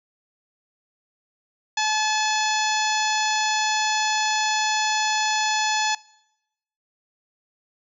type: harmonic tone with a mistuned harmonic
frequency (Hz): 861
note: A5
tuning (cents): -38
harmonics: 1 / 2 / 3 / 4 / 5 / 6 / 7 / 8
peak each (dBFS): -24 / -27 / -29 / -30 / -31 / -32 / -32 / -33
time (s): 1.77-5.95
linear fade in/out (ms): 5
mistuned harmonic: 6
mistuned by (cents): -21
effects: noise-tail reverb RT60 0.9 s tail -23 dB re dry